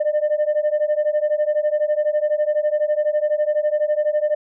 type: beating tone pair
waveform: sine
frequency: 596 / 608 Hz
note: D5 / D#5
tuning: +25 / -40 cents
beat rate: 12 Hz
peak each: -18 dBFS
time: 0-4.35 s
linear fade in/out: 10 ms
effects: tanh soft clip ceiling -13 dBFS